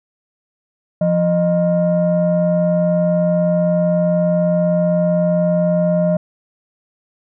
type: tone pair together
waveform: sine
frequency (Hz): 173.56 / 616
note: F3 / D#5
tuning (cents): -10 / -17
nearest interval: octave + minor seventh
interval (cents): 2193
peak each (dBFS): -14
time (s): 1.01-6.17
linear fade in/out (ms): 5
effects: tanh soft clip ceiling -8 dBFS